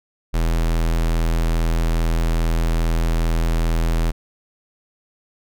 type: tone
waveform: square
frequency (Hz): 41.2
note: E1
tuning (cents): 0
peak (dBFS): -17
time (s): 0.33-4.12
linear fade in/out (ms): 20
effects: none